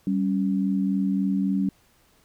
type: tone pair together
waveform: sine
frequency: 194.2 / 277.8 Hz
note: G3 / C#4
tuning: -16 / +4 cents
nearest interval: tritone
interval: 620 cents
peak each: -22 / -26 dBFS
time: 0.07-1.69 s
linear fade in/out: 2 ms
effects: pink hiss -61 dBFS RMS until 2.24 s